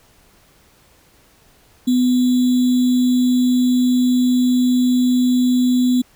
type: tone with sample-and-hold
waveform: sine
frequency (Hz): 250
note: B3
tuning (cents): +21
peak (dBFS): -12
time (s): 1.87-6.02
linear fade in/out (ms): 10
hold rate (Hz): 3675
effects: pink hiss -53 dBFS RMS until 6.15 s